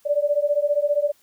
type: beating tone pair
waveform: sine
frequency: 576 / 591 Hz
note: D5 / D5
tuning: -34 / +11 cents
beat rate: 15 Hz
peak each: -21 dBFS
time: 0.05-1.12 s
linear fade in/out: 20 ms
effects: white hiss -60 dBFS RMS until 1.22 s